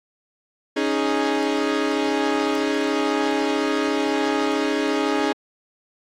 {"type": "chord", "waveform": "sawtooth", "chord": "C# suspended second", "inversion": "none", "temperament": "equal", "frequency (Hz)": [277.2, 311.1, 415.3], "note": ["C#4", "D#4", "G#4"], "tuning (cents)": [0, 0, 0], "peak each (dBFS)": -20, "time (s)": [0.76, 5.33], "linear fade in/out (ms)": 10, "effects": ["low-pass 5000 Hz 12 dB/octave", "AAC 64 kbps"]}